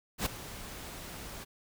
pink noise with ADSR envelope, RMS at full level -29 dBFS, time 0.18-1.45 s, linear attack 80 ms, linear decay 8 ms, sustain -15 dB, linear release 22 ms, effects none

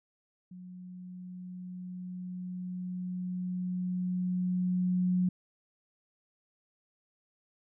sine tone with level ramp, 181.5 Hz, F#3, 33 cents flat, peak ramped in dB -44 to -24 dBFS, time 0.51-5.29 s, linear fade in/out 5 ms, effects none

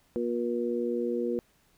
harmonic tone, 119.5 Hz, A#2, 43 cents sharp, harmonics 2 / 3 / 4, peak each -32 / -31 / -31 dBFS, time 0.16-1.39 s, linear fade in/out 0 ms, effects pink hiss -66 dBFS RMS until 1.77 s

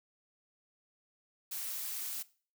blue noise with amplitude modulation, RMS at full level -38 dBFS, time 1.51-2.23 s, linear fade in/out 10 ms, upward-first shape sine, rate 120 Hz, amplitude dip 25%, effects noise-tail reverb RT60 0.4 s tail -19 dB re dry

